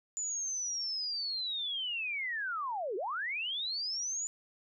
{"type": "linear two-way sweep", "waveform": "sine", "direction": "down then up", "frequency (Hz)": [7040, 350.8, 7040], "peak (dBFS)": -33, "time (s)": [0.17, 4.27], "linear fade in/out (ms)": 0, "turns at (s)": 2.96, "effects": []}